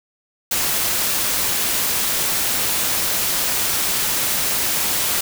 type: noise with amplitude modulation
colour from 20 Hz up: white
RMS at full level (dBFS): -19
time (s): 0.51-5.21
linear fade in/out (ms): 5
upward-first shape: sine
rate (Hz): 223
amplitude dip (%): 25
effects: none